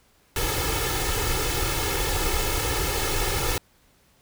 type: noise with comb filter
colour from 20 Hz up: pink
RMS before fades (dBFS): -25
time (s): 0.36-3.58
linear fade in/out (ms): 2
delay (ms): 2.3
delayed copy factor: +0.85
effects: pink hiss -61 dBFS RMS until 4.21 s